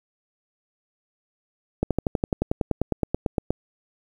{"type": "slowing click train", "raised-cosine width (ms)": 2, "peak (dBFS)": -8, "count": 18, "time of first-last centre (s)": [1.83, 3.506], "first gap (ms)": 77, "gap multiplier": 1.03, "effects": ["8-bit"]}